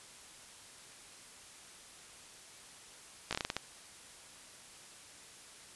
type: slowing click train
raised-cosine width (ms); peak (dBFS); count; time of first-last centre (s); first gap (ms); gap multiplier
0.2; -16; 8; 3.31-3.566; 17; 1.25
effects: white hiss -54 dBFS RMS until 5.75 s + resampled to 24000 Hz